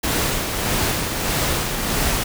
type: noise with tremolo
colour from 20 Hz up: pink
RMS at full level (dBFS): -20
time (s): 0.03-2.24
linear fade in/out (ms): 10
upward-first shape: sine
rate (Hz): 1.6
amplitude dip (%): 40
effects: none